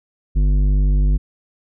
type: tone with tanh clipping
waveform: triangle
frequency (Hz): 49.31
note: G1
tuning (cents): +11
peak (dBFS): -14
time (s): 0.35-1.18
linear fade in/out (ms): 20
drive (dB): 15
effects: none